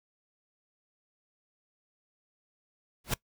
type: noise with exponential growth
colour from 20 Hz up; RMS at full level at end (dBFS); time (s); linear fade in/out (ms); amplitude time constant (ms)
pink; -23; 3.04-3.14; 5; 20
effects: noise-tail reverb RT60 0.1 s tail -22 dB re dry